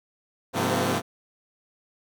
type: tone cluster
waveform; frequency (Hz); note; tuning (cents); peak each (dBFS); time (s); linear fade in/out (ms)
10% pulse; 100.6 / 130.7 / 172.3 / 228.3 / 253.2; G2 / C3 / F3 / A#3 / B3; +45 / -1 / -23 / -36 / +43; -21; 0.53-1.02; 50
effects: none